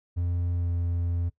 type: tone with pitch glide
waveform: triangle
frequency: 87.31 to 86.31 Hz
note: F2 to F2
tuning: 0 to -20 cents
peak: -23 dBFS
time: 0.16-1.3 s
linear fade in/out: 20 ms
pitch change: -20 cents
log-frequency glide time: 0.55-0.68 s
effects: noise-tail reverb RT60 0.1 s tail -18 dB re dry